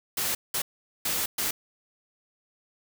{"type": "noise bursts at uneven times", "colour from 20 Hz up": "white", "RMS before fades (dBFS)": -28, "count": 4, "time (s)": [[0.17, 0.35], [0.54, 0.62], [1.05, 1.26], [1.38, 1.51]], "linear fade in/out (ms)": 5, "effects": []}